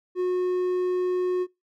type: tone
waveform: triangle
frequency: 363.5 Hz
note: F#4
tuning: 31 cents flat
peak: -20 dBFS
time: 0.15-1.47 s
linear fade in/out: 50 ms
effects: noise-tail reverb RT60 0.2 s tail -22 dB re dry